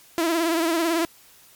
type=tone with vibrato; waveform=sawtooth; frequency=331.2 Hz; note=E4; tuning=8 cents sharp; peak=-16 dBFS; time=0.18-1.05 s; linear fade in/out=0 ms; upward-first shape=triangle; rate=18 Hz; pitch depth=85 cents each way; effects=white hiss -52 dBFS RMS until 1.55 s + MP3 96 kbps